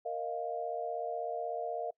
sine chord, Bb suspended fourth, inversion none, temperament equal, 466.2 / 622.3 / 698.5 Hz, Bb4 / Eb5 / F5, 0 / 0 / 0 cents, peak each -39 / -39 / -37 dBFS, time 0.05-1.91 s, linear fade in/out 10 ms, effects noise-tail reverb RT60 0.1 s tail -25 dB re dry

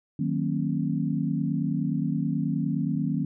sine chord, D# minor seventh, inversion none, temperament equal with one note detuned, 155.56 / 185 / 233.1 / 272.3 Hz, D#3 / F#3 / A#3 / C#4, 0 / 0 / 0 / -31 cents, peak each -28 / -30 / -30 / -30 dBFS, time 0.19-3.25 s, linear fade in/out 5 ms, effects none

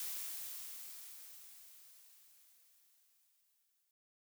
blue noise with exponential decay, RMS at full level -41 dBFS, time 0-3.91 s, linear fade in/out 1 ms, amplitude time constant 850 ms, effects none

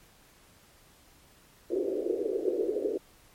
pink band-pass noise, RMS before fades -30 dBFS, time 1.7-2.98 s, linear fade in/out 10 ms, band 340 to 490 Hz, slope 48 dB/octave, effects pink hiss -59 dBFS RMS until 3.34 s + MP3 64 kbps

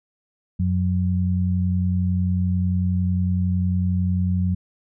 sine tone pair together, 91.05 / 182.1 Hz, F#2 / F#3, -27 / -27 cents, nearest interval octave, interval 1200 cents, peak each -20 / -22 dBFS, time 0.59-4.55 s, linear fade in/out 10 ms, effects none

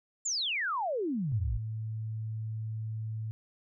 sine exponential sweep, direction down, 7459 to 47 Hz, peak -29 dBFS, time 0.25-1.58 s, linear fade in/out 10 ms
sine tone, 110 Hz, A2, in tune, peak -33 dBFS, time 1.32-3.31 s, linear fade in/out 0 ms
effects none

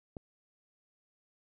click, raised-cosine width 2 ms, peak -28 dBFS, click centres 0.168 s, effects none

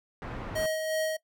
pink low-pass noise, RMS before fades -38 dBFS, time 0.22-0.66 s, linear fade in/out 0 ms, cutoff 1600 Hz, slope 12 dB/octave
square tone with tremolo, 631 Hz, D#5, 24 cents sharp, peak -27 dBFS, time 0.55-1.17 s, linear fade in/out 10 ms, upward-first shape sine, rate 2.8 Hz, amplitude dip 40%
effects noise-tail reverb RT60 0.1 s tail -20 dB re dry

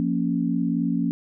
sine chord, Bb minor, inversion second, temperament equal, 174.61 / 233.1 / 277.2 Hz, F3 / Bb3 / Db4, 0 / 0 / 0 cents, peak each -25 dBFS, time 0-1.11 s, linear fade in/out 0 ms, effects none

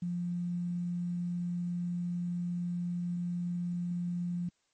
sine tone with quantisation, 175.2 Hz, F3, 6 cents sharp, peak -31 dBFS, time 0.02-4.49 s, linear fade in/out 5 ms, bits 10, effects white hiss -75 dBFS RMS until 4.73 s + MP3 32 kbps

